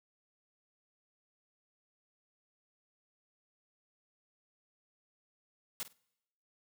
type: noise with echo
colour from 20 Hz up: white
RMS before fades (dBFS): -38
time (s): 5.8-5.83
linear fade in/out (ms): 0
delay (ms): 49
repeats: 2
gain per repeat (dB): -14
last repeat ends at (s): 5.928
effects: noise-tail reverb RT60 0.9 s tail -26 dB re dry